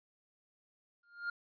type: tone with exponential growth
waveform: triangle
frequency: 1407 Hz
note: F6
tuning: 12 cents sharp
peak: -30 dBFS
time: 1.03-1.3 s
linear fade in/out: 5 ms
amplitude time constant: 57 ms
effects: resampled to 11025 Hz